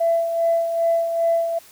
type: tone with tremolo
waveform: sine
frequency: 669 Hz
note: E5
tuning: 25 cents sharp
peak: -14 dBFS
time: 0-1.59 s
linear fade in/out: 10 ms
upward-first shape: sine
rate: 2.5 Hz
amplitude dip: 55%
effects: tanh soft clip ceiling -10 dBFS + white hiss -48 dBFS RMS until 1.71 s